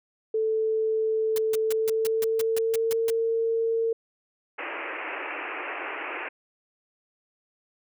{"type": "tone with pitch glide", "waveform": "sine", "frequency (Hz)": [440, 454.7], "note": ["A4", "A#4"], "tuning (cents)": [0, -43], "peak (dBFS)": -22, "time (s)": [0.34, 3.93], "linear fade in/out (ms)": 5, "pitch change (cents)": 57, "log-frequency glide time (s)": [1.6, 3.03]}
{"type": "noise bursts", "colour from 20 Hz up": "white", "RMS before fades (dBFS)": -33, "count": 11, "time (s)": [1.36, 3.102], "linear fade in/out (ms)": 2, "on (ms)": 22, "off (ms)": 150}
{"type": "band-pass noise", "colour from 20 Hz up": "white", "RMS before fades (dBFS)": -34, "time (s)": [4.58, 6.29], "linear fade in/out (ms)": 10, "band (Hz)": [290, 2700], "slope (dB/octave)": 96}
{"effects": []}